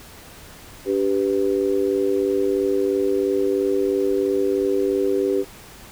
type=tone with amplitude modulation; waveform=sine; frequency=392 Hz; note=G4; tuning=in tune; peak=-13 dBFS; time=0.85-5.45 s; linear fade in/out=50 ms; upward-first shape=sine; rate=103 Hz; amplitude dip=100%; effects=pink hiss -43 dBFS RMS until 5.91 s